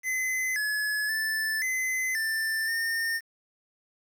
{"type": "tone with pitch steps", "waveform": "square", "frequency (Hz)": [2038, 1703, 1757, 2040, 1778, 1821], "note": ["C7", "G#6", "A6", "C7", "A6", "A#6"], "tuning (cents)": [-46, 43, -3, -44, 18, -41], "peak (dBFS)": -27, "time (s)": [0.03, 3.21], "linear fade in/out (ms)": 50, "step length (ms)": 530, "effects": ["9-bit"]}